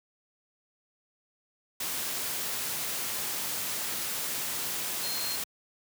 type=tone in noise; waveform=sine; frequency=4207 Hz; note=C8; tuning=9 cents sharp; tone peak=-35 dBFS; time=5.03-5.36 s; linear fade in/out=5 ms; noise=white; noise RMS=-33 dBFS; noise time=1.8-5.44 s; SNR=-5 dB; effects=high-pass 100 Hz 12 dB/octave